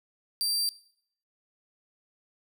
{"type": "tone", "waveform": "sawtooth", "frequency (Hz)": 4699, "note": "D8", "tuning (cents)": 0, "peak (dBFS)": -23, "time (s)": [0.41, 0.69], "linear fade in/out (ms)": 0, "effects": ["noise-tail reverb RT60 0.6 s tail -19 dB re dry"]}